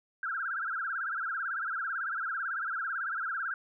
sine tone with vibrato, 1461 Hz, F#6, 22 cents flat, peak -31 dBFS, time 0.23-3.54 s, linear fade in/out 2 ms, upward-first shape sine, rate 18 Hz, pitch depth 190 cents each way, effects none

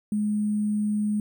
sine tone with sample-and-hold, 210 Hz, G#3, 19 cents sharp, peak -22 dBFS, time 0.12-1.2 s, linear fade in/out 2 ms, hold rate 8820 Hz, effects none

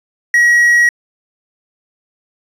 triangle tone, 1908 Hz, A#6, 40 cents sharp, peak -5 dBFS, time 0.34-0.89 s, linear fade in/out 2 ms, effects resampled to 32000 Hz + 7-bit

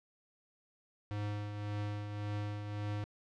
square tone with tremolo, 103.83 Hz, G#2, in tune, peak -35 dBFS, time 1.11-3.04 s, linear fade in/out 0 ms, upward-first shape triangle, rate 1.8 Hz, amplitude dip 50%, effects low-pass 4000 Hz 12 dB/octave

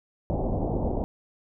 pink low-pass noise, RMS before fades -27 dBFS, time 0.3-1.04 s, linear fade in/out 0 ms, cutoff 820 Hz, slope 48 dB/octave, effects none

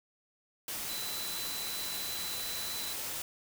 sine tone in noise, 4000 Hz, B7, 21 cents sharp, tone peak -40 dBFS, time 0.89-2.93 s, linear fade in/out 2 ms, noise white, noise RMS -38 dBFS, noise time 0.68-3.22 s, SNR -5 dB, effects none

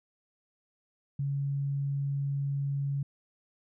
sine tone, 140 Hz, C#3, 18 cents sharp, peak -28 dBFS, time 1.19-3.03 s, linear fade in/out 5 ms, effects none

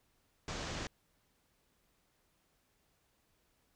pink low-pass noise, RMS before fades -41 dBFS, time 0.48-0.87 s, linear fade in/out 2 ms, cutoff 7200 Hz, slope 48 dB/octave, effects pink hiss -75 dBFS RMS until 3.75 s

